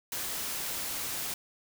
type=noise; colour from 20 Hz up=white; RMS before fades=-35 dBFS; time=0.12-1.34 s; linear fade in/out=2 ms; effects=none